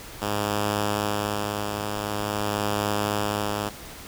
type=tone with tremolo; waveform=5% pulse; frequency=103.83 Hz; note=G#2; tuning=in tune; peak=-12 dBFS; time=0.21-3.7 s; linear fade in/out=20 ms; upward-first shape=sine; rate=0.46 Hz; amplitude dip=40%; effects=pink hiss -41 dBFS RMS until 4.07 s